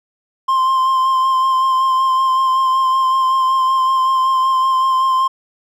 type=tone with vibrato; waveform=triangle; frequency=1050 Hz; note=C6; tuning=6 cents sharp; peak=-10 dBFS; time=0.48-5.28 s; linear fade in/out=10 ms; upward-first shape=sine; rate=5.3 Hz; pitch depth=20 cents each way; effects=none